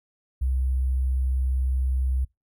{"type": "tone with sample-and-hold", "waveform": "sine", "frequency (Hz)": 64.7, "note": "C2", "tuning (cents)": -19, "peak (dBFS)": -21, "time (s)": [0.41, 2.25], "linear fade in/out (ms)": 10, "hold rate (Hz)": 11025, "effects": ["noise-tail reverb RT60 0.2 s tail -25 dB re dry"]}